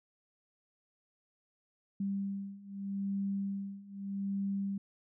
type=beating tone pair; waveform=sine; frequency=197 / 197.81 Hz; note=G3 / G3; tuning=+9 / +16 cents; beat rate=0.81 Hz; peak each=-38 / -36 dBFS; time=2-4.78 s; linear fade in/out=5 ms; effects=none